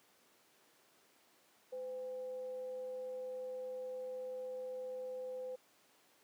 sine tone with frequency modulation, 510 Hz, C5, 44 cents flat, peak -40 dBFS, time 1.72-5.56 s, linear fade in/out 10 ms, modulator 295 Hz, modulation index 0.2, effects pink hiss -68 dBFS RMS until 6.23 s + high-pass 300 Hz 12 dB/octave

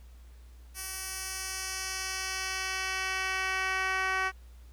10% pulse tone with band-pass filter sweep, 378.4 Hz, F#4, 39 cents sharp, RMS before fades -33 dBFS, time 0.74-4.32 s, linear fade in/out 50 ms, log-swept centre 11000 to 1600 Hz, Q 0.92, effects added 60 Hz sine -48 dBFS peak until 4.72 s + pink hiss -64 dBFS RMS until 4.72 s

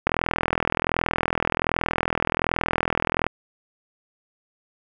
click train, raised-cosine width 0.5 ms, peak -5 dBFS, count 133, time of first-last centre 0.07-3.266 s, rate 41.3 Hz, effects none

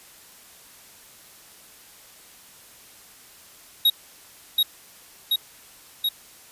square tone with echo, 3789 Hz, A#7, 27 cents sharp, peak -15 dBFS, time 3.85-3.9 s, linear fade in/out 5 ms, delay 730 ms, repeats 3, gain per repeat -2 dB, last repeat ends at 6.09 s, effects white hiss -49 dBFS RMS until 6.51 s + resampled to 32000 Hz

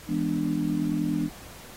sine chord, E dominant seventh, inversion none, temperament just, 164.81 / 206 / 247.2 / 296.7 Hz, E3 / G#3 / B3 / D4, 0 / -14 / +2 / +18 cents, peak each -30 / -31 / -30 / -27 dBFS, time 0.07-1.3 s, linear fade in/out 50 ms, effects pink hiss -46 dBFS RMS until 1.76 s + AAC 48 kbps

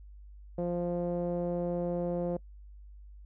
sawtooth tone with low-pass filter, 174.61 Hz, F3, in tune, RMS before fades -32 dBFS, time 0.58-2.37 s, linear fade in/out 5 ms, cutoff 550 Hz, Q 3.3, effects noise-tail reverb RT60 0.1 s tail -24 dB re dry + added 50 Hz sine -47 dBFS peak until 3.25 s

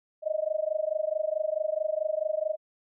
sine tone with amplitude modulation, 622.3 Hz, D#5, in tune, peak -22 dBFS, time 0.22-2.57 s, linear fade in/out 50 ms, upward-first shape sine, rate 24.6 Hz, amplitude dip 95%, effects none

